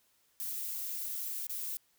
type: noise with dropouts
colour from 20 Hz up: violet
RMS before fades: -38 dBFS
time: 0.4-1.77 s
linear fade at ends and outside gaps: 0 ms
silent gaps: 1.468-1.495 s
effects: white hiss -71 dBFS RMS until 1.98 s